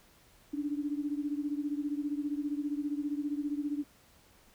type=beating tone pair; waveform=sine; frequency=287.3 / 302.3 Hz; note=D4 / D#4; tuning=-38 / -50 cents; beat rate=15 Hz; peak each=-33 / -36 dBFS; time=0.53-3.84 s; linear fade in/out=10 ms; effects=pink hiss -62 dBFS RMS until 4.54 s